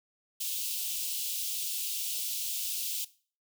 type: high-pass noise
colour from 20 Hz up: white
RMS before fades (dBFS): -34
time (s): 0.4-3.05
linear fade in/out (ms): 10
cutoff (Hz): 2700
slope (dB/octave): 48
effects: noise-tail reverb RT60 0.4 s tail -18 dB re dry